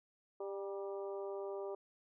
harmonic tone with a mistuned harmonic, 197.8 Hz, G3, 16 cents sharp, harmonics 2 / 3 / 4 / 5 / 6, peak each -41 / -46 / -52 / -54 / -56 dBFS, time 0.4-1.75 s, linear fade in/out 5 ms, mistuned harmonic 5, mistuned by -41 cents, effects none

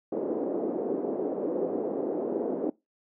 white band-pass noise, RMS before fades -30 dBFS, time 0.12-2.7 s, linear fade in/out 5 ms, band 270 to 480 Hz, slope 24 dB/octave, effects noise-tail reverb RT60 0.2 s tail -21 dB re dry

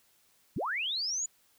sine linear sweep, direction up, 76.9 to 7040 Hz, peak -30 dBFS, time 0.56-1.26 s, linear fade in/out 5 ms, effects white hiss -67 dBFS RMS until 1.58 s

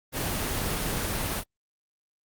pink noise, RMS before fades -29 dBFS, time 0.12-1.44 s, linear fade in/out 50 ms, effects Opus 24 kbps

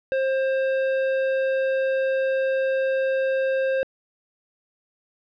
sine tone with hard clipping, 531 Hz, C5, 25 cents sharp, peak -22 dBFS, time 0.12-3.83 s, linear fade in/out 0 ms, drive 12 dB, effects low-pass 3000 Hz 12 dB/octave

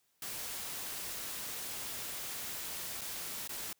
white noise with dropouts, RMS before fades -41 dBFS, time 0.22-3.73 s, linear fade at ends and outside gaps 2 ms, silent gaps 3.011-3.015 / 3.476-3.492 s, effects white hiss -75 dBFS RMS until 3.79 s

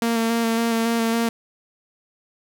sawtooth tone with vibrato, 229.4 Hz, A#3, 28 cents flat, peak -15 dBFS, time 0.02-1.29 s, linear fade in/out 2 ms, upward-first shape square, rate 3.6 Hz, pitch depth 16 cents each way, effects none

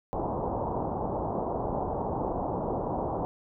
white low-pass noise, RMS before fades -31 dBFS, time 0.13-3.25 s, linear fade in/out 0 ms, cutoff 950 Hz, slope 48 dB/octave, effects none

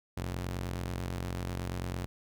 sawtooth ring-modulated tone, 89.4 Hz, F2, 41 cents sharp, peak -27 dBFS, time 0.17-2.06 s, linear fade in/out 0 ms, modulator 24.4 Hz, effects none

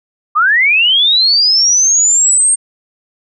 sine linear sweep, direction up, 1158 to 8690 Hz, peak -7 dBFS, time 0.35-2.56 s, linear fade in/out 20 ms, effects none

